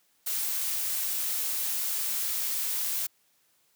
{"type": "noise", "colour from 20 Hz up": "blue", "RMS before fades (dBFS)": -30, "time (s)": [0.26, 3.07], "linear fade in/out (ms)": 10, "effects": ["white hiss -68 dBFS RMS until 3.75 s", "high-pass 100 Hz 12 dB/octave"]}